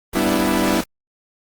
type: noise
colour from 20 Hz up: pink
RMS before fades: -30 dBFS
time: 0.13-0.84 s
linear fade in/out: 5 ms
type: chord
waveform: sawtooth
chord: E minor seventh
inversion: first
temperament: equal with one note detuned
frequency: 194.87 / 246.9 / 293.7 / 329.6 Hz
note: G3 / B3 / D4 / E4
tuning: -10 / 0 / 0 / 0 cents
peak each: -18 / -18 / -19 / -17 dBFS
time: 0.15-0.81 s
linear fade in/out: 5 ms
effects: Opus 32 kbps